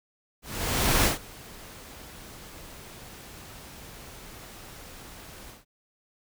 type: noise with ADSR envelope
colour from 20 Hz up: pink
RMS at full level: -21 dBFS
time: 0.42-5.65 s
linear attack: 620 ms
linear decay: 140 ms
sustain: -24 dB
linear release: 160 ms
effects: none